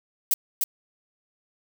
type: noise with echo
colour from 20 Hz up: violet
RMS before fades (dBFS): -21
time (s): 0.31-0.34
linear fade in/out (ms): 2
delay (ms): 300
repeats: 1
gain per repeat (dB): -3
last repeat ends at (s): 0.64
effects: none